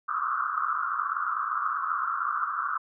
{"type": "band-pass noise", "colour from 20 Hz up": "white", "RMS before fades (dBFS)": -29, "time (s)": [0.08, 2.78], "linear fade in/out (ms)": 10, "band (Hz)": [1100, 1400], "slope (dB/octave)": 96, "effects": []}